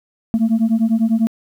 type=beating tone pair; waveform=sine; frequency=220 / 230 Hz; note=A3 / A#3; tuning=0 / -23 cents; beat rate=10 Hz; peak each=-14 dBFS; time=0.34-1.27 s; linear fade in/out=0 ms; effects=tanh soft clip ceiling -10 dBFS + 8-bit